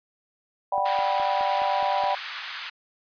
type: chord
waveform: sine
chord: G major seventh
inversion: second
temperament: just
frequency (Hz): 588 / 735 / 784 / 980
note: D5 / F#5 / G5 / B5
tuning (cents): +2 / -12 / 0 / -14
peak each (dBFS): -29 / -29 / -25 / -27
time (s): 0.72-2.15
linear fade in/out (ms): 5
type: click train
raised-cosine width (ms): 1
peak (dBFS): -27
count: 7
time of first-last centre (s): 0.78-2.038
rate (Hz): 4.77
type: band-pass noise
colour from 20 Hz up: pink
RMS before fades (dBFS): -36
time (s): 0.85-2.7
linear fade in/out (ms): 10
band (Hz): 1200 to 4500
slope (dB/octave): 24
effects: resampled to 11025 Hz